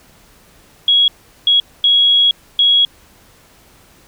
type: tone bursts at uneven times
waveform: sine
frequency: 3322 Hz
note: G#7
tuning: in tune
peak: -8 dBFS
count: 4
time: 0.88-1.08 / 1.47-1.6 / 1.84-2.31 / 2.59-2.85 s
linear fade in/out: 2 ms
effects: pink hiss -48 dBFS RMS until 4.07 s